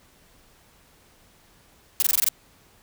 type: noise bursts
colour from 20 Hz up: blue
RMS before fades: -20 dBFS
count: 7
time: 2-2.287 s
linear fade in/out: 0 ms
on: 23 ms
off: 21 ms
effects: pink hiss -57 dBFS RMS until 2.82 s